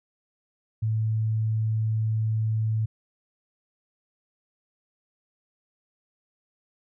sine tone, 110 Hz, A2, in tune, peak -22 dBFS, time 0.82-2.86 s, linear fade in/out 10 ms, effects none

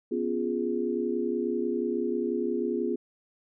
sine chord, C# dominant seventh, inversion third, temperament equal, 246.9 / 277.2 / 349.2 / 415.3 Hz, B3 / C#4 / E#4 / G#4, 0 / 0 / 0 / 0 cents, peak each -31 / -36 / -30 / -31 dBFS, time 0.11-2.96 s, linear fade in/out 10 ms, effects none

